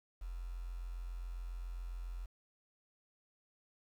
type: tone with quantisation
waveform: sine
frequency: 43.65 Hz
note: F1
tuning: in tune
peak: -40 dBFS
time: 0.21-2.26 s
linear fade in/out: 10 ms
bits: 10
effects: none